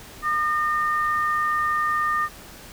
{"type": "tone pair together", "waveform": "sine", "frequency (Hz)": [1213.3, 1830], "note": ["D#6", "A#6"], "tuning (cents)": [-44, -32], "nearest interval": "perfect fifth", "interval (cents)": 712, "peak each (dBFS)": [-21, -26], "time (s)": [0.22, 2.29], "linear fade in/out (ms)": 50, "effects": ["pink hiss -43 dBFS RMS until 2.72 s"]}